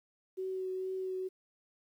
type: tone with vibrato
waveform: sine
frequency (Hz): 375.3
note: F#4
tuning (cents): +25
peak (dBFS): -34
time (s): 0.37-1.29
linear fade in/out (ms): 20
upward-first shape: triangle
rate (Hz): 2.2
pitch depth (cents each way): 12
effects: 11-bit